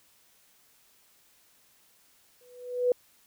sine tone with exponential growth, 493.9 Hz, B4, in tune, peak -18 dBFS, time 2.41-2.92 s, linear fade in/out 2 ms, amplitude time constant 110 ms, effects white hiss -63 dBFS RMS until 3.26 s

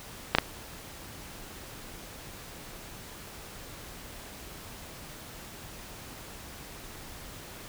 clicks, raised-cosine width 0.3 ms, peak -3 dBFS, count 2, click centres 0.35 / 0.385 s, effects pink hiss -45 dBFS RMS until 7.68 s

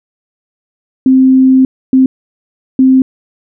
sine tone bursts at uneven times, 261.6 Hz, C4, in tune, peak -3 dBFS, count 3, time 1.06-1.65 / 1.93-2.06 / 2.79-3.02 s, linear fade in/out 2 ms, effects none

